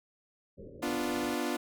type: low-pass noise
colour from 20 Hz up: white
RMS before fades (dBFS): -48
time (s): 0.57-1.35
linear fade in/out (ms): 20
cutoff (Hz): 560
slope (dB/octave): 96
type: chord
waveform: sawtooth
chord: B diminished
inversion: none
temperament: equal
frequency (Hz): 246.9 / 293.7 / 349.2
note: B3 / D4 / F4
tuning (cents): 0 / 0 / 0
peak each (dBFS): -31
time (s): 0.82-1.57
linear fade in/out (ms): 10
effects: none